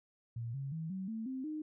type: tone with pitch steps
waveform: sine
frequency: 116.54 / 137 / 161.05 / 189.32 / 222.6 / 261.6 / 307.6 Hz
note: A#2 / C#3 / E3 / F#3 / A3 / C4 / D#4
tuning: 0 / -20 / -40 / +40 / +20 / 0 / -20 cents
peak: -37 dBFS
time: 0.36-1.62 s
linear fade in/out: 5 ms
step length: 180 ms
effects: none